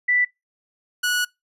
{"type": "tone pair in turn", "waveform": ["sine", "sawtooth"], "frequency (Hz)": [1975.5, 1466.6], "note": ["B6", "F#6"], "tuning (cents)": [0, -16], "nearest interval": "perfect fourth", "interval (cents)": 516, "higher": "first", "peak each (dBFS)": -16, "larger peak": "neither", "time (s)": [[0.08, 0.25], [1.03, 1.25]], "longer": "second", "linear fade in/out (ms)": 10, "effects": ["noise-tail reverb RT60 0.2 s tail -23 dB re dry", "resampled to 32000 Hz"]}